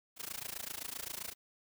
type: noise with amplitude modulation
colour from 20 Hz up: white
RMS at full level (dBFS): -39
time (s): 0.16-1.35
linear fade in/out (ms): 50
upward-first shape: sine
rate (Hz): 27.7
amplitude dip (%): 95
effects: none